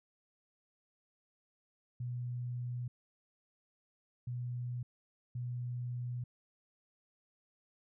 sine tone bursts at uneven times, 122.6 Hz, B2, 12 cents flat, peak -36 dBFS, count 3, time 2-2.88 / 4.27-4.83 / 5.35-6.24 s, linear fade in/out 5 ms, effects none

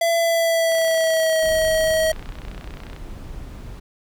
square tone with pitch glide, 672 to 637.6 Hz, E5 to D#5, +33 to +42 cents, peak -17 dBFS, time 0.01-2.12 s, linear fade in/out 5 ms, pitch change -91 cents, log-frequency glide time 0.16-1.47 s
click train, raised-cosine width 0.3 ms, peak -23 dBFS, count 71, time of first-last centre 0.72-2.964 s, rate 31.2 Hz
brown noise, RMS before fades -34 dBFS, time 1.42-3.8 s, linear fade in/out 10 ms
effects none

